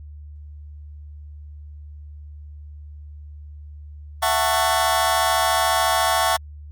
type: chord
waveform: sawtooth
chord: F# minor seventh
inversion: third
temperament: just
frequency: 666 / 740 / 888 / 1110 Hz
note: E5 / F#5 / A5 / C#6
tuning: +18 / 0 / +16 / +2 cents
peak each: -19 dBFS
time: 4.22-6.37 s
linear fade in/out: 10 ms
effects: added 74 Hz sine -36 dBFS peak until 6.71 s + Opus 48 kbps